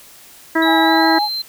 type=harmonic tone; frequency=324.3 Hz; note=E4; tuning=28 cents flat; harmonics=1 / 2 / 3 / 4 / 5 / 6; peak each=-15 / -22 / -21 / -25 / -20 / -22 dBFS; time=0.55-1.19 s; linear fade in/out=10 ms
type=tone with pitch glide; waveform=triangle; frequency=3891 to 4122 Hz; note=B7 to C8; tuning=-27 to -27 cents; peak=-19 dBFS; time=0.62-1.42 s; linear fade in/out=5 ms; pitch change=+100 cents; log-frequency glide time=0.82-1.06 s
type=tone with vibrato; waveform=sine; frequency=830.6 Hz; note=G#5; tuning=in tune; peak=-16 dBFS; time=0.64-1.29 s; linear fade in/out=50 ms; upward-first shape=sine; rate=12 Hz; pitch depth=26 cents each way
effects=white hiss -43 dBFS RMS until 1.48 s